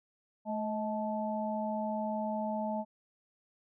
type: tone cluster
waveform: sine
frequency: 216.4 / 635 / 870 Hz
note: A3 / D#5 / A5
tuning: -29 / +35 / -20 cents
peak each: -35 / -36 / -37 dBFS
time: 0.45-2.85 s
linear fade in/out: 50 ms
effects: none